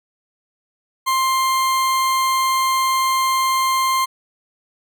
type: tone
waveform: 40% pulse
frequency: 1053 Hz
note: C6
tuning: 11 cents sharp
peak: -15 dBFS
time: 1.06-4.06 s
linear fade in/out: 20 ms
effects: none